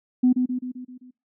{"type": "tone with echo", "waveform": "sine", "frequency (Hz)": 251.5, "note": "B3", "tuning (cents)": 32, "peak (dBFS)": -13, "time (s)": [0.23, 0.33], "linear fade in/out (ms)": 10, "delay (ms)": 130, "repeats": 6, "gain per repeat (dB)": -5, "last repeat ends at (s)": 1.11, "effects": ["noise-tail reverb RT60 0.3 s tail -26 dB re dry", "tanh soft clip ceiling -9 dBFS"]}